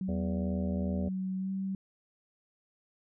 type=tone with pitch glide; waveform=sine; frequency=188.2 to 192.38 Hz; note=F#3 to G3; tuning=+30 to -32 cents; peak=-31 dBFS; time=0.01-1.75 s; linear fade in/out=2 ms; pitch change=+38 cents; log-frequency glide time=1.38-1.51 s
type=harmonic tone; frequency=82.5 Hz; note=E2; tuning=2 cents sharp; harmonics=1 / 3 / 4 / 5 / 6 / 7 / 8 / 9; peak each=-35 / -38 / -51 / -44 / -48 / -41 / -54 / -55 dBFS; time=0.08-1.09 s; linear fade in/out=10 ms
effects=none